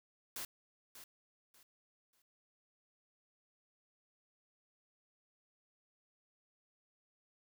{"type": "noise with echo", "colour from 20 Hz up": "white", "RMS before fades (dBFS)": -43, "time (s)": [0.36, 0.45], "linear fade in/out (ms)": 2, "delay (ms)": 590, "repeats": 3, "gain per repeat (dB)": -11, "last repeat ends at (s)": 2.22, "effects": []}